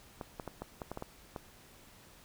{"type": "clicks", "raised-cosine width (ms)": 1, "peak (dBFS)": -25, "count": 9, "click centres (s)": [0.212, 0.398, 0.477, 0.62, 0.818, 0.916, 0.974, 1.024, 1.362], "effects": ["pink hiss -58 dBFS RMS until 2.24 s"]}